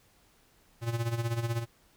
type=tone with tremolo; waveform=square; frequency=116.54 Hz; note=A#2; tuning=in tune; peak=-27 dBFS; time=0.81-1.66 s; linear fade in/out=50 ms; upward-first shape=sine; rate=16 Hz; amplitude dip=70%; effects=pink hiss -64 dBFS RMS until 1.96 s